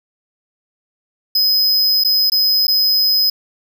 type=tone with dropouts; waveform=square; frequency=5050 Hz; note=D#8; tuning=25 cents sharp; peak=-12 dBFS; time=1.35-3.3 s; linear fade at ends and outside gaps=5 ms; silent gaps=2.038-2.047 / 2.3-2.319 / 2.67-2.68 s; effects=none